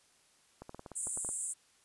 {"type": "clicks", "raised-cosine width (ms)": 1, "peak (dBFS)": -31, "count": 10, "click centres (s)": [0.62, 0.694, 0.746, 0.794, 0.862, 0.917, 1.071, 1.174, 1.248, 1.29]}
{"type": "band-pass noise", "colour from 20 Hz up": "white", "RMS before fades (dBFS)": -38, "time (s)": [0.95, 1.54], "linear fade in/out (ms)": 20, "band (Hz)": [7400, 9700], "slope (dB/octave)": 96}
{"effects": ["white hiss -67 dBFS RMS until 1.84 s", "resampled to 24000 Hz"]}